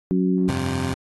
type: harmonic tone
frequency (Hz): 92.4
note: F#2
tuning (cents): -2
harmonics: 2 / 3 / 4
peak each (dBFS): -19 / -23 / -25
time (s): 0.11-0.5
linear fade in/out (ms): 0
type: chord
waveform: 20% pulse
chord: F suspended second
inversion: none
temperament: just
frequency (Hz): 87.31 / 98.22 / 130.96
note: F2 / G2 / C3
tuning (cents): 0 / +4 / +2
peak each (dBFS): -22 / -27 / -21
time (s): 0.48-0.94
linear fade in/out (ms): 5
effects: AAC 32 kbps